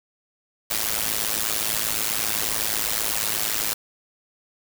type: noise with amplitude modulation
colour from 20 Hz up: white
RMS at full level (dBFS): -21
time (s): 0.7-3.74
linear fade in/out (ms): 10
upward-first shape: sine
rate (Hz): 108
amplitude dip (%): 90
effects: none